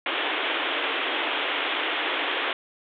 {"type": "band-pass noise", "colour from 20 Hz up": "white", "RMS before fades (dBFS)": -27, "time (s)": [0.06, 2.53], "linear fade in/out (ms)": 2, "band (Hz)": [270, 3500], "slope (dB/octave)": 96, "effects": []}